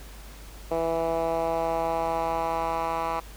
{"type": "tone with band-pass filter sweep", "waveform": "10% pulse", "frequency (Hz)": 164.81, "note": "E3", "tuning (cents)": 0, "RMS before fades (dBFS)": -27, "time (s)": [0.71, 3.2], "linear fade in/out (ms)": 5, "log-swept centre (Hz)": [560, 1100], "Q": 1.9, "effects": ["added 50 Hz sine -42 dBFS peak until 3.36 s", "pink hiss -48 dBFS RMS until 3.36 s"]}